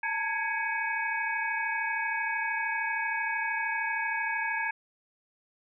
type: tone cluster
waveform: sine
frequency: 877 / 910 / 1657 / 2243 / 2528 Hz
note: A5 / A#5 / G#6 / C#7 / D#7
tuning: -6 / -42 / -4 / +20 / +27 cents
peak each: -38 / -35 / -31 / -35 / -37 dBFS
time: 0.03-4.71 s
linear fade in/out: 5 ms
effects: none